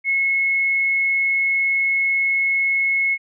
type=tone; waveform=sine; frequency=2181 Hz; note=C#7; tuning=29 cents flat; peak=-16 dBFS; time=0.04-3.18 s; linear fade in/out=50 ms; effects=none